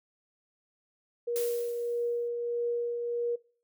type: tone with tremolo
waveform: sine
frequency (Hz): 475.4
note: A#4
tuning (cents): +34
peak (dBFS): -27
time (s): 1.27-3.36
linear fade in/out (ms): 10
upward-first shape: triangle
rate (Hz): 1.6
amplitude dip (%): 40
type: noise with exponential decay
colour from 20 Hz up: blue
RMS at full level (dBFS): -36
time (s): 1.36-2.28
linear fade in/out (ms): 0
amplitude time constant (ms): 200
effects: noise-tail reverb RT60 0.4 s tail -21 dB re dry